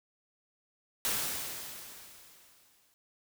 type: noise with exponential decay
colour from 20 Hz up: white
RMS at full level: -30 dBFS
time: 1.05-2.94 s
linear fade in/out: 0 ms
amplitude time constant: 410 ms
effects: none